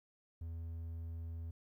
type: tone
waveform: triangle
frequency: 82.7 Hz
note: E2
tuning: 6 cents sharp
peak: -39 dBFS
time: 0.41-1.51 s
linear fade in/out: 5 ms
effects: 13-bit